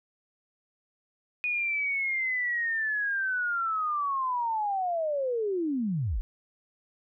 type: linear sweep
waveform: sine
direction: down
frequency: 2477 to 32.47 Hz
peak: -26 dBFS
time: 1.44-6.21 s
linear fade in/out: 0 ms
effects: none